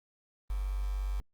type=tone with quantisation; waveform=sine; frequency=48.49 Hz; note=G1; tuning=18 cents flat; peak=-30 dBFS; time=0.5-1.2 s; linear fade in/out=0 ms; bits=8; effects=Opus 32 kbps